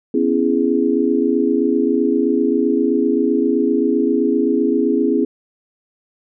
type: chord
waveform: sine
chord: C# minor seventh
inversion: third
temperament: just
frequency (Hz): 249.5 / 277.2 / 332.6 / 415.8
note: B3 / C#4 / E4 / G#4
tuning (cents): +18 / 0 / +16 / +2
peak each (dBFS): -19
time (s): 0.14-5.25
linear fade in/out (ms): 5
effects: none